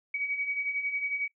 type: beating tone pair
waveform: sine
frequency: 2256 / 2267 Hz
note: C#7 / C#7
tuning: +30 / +38 cents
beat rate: 11 Hz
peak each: -37 / -30 dBFS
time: 0.14-1.28 s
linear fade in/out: 5 ms
effects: noise-tail reverb RT60 0.1 s tail -19 dB re dry